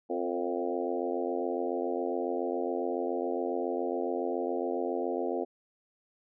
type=harmonic tone with a mistuned harmonic; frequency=87.2 Hz; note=F2; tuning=2 cents flat; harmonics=3 / 4 / 5 / 6 / 7 / 8 / 9; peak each=-37 / -34 / -35 / -37 / -40 / -38 / -42 dBFS; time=0.09-5.45 s; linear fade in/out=20 ms; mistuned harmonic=5; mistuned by=+34 cents; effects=none